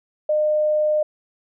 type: tone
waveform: sine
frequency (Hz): 608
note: D#5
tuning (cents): -40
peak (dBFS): -16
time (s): 0.29-1.03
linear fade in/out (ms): 5
effects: none